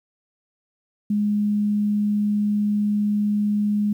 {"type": "tone", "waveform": "sine", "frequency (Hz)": 207.7, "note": "G#3", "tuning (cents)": 0, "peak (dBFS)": -18, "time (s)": [1.1, 3.93], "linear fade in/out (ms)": 5, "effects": ["9-bit"]}